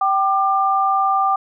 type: tone pair together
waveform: sine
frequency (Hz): 775.8 / 1194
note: G5 / D6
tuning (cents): -18 / +28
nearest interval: perfect fifth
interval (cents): 746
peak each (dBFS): -17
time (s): 0.01-1.36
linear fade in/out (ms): 5
effects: none